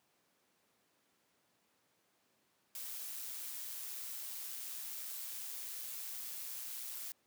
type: noise with amplitude modulation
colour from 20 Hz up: blue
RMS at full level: -43 dBFS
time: 2.75-7.12 s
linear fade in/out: 2 ms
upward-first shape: sine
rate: 123 Hz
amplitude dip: 30%
effects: pink hiss -75 dBFS RMS until 7.26 s + high-pass 200 Hz 12 dB/octave